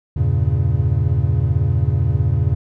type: chord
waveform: triangle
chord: E diminished seventh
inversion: none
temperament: equal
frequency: 82.41 / 98 / 116.54 / 138.59 Hz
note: E2 / G2 / Bb2 / Db3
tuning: 0 / 0 / 0 / 0 cents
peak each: -18 dBFS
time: 0.16-2.55 s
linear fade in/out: 10 ms
effects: none